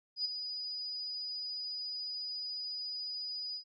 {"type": "tone with ADSR envelope", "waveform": "sine", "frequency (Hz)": 4943, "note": "D#8", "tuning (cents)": -12, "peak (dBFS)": -29, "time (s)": [0.16, 3.64], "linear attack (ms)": 90, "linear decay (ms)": 14, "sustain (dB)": -8, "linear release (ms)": 86, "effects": []}